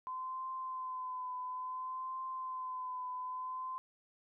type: tone with vibrato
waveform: sine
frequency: 1024 Hz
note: C6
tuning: 38 cents flat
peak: -38 dBFS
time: 0.07-3.78 s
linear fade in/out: 0 ms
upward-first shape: triangle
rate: 0.58 Hz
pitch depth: 34 cents each way
effects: none